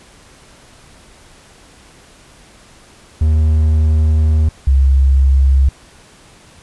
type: tone pair in turn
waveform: triangle / sine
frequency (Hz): 77.78 / 67.28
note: D#2 / C2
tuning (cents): 0 / +49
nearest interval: minor third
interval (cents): 251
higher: first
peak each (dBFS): -7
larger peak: neither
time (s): 3.21-4.49 / 4.67-5.69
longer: first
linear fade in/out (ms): 5
effects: pink hiss -44 dBFS RMS until 6.62 s + resampled to 24000 Hz